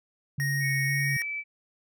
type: tone with vibrato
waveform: sine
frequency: 138.59 Hz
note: C#3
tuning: in tune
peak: -27 dBFS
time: 0.38-1.17 s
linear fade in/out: 5 ms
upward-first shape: square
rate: 2 Hz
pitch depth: 20 cents each way
type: tone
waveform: square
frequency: 1867 Hz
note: A#6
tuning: 2 cents sharp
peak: -29 dBFS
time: 0.4-1.22 s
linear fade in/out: 0 ms
type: tone with pitch glide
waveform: sine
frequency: 2217 to 2310 Hz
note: C#7 to D7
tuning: 0 to -29 cents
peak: -30 dBFS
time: 0.6-1.44 s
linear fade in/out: 50 ms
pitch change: +71 cents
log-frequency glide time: 0.95-1.25 s
effects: none